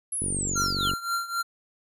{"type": "linear sweep", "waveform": "sine", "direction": "down", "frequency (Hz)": [11120, 2778], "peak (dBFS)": -27, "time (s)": [0.12, 0.91], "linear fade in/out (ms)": 5}
{"type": "click train", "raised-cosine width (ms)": 3, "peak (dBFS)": -20, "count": 35, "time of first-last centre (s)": [0.22, 0.936], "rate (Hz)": 47.5}
{"type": "tone with tremolo", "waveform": "square", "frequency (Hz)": 1378, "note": "F6", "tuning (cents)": -24, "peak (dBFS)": -24, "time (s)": [0.55, 1.43], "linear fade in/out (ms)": 20, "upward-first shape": "triangle", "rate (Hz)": 3.8, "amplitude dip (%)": 85}
{"effects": ["resampled to 32000 Hz"]}